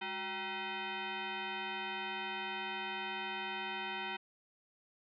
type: tone with frequency modulation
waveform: sine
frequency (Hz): 780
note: G5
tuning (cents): -9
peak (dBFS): -37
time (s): 0.01-4.17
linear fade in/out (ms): 10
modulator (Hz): 574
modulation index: 4.3
effects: none